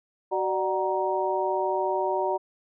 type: harmonic tone with a mistuned harmonic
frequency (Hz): 187.7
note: F#3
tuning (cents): +25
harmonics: 2 / 3 / 4 / 5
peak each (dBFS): -28 / -29 / -31 / -28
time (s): 0.31-2.38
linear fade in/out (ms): 20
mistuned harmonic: 3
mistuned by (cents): +91
effects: none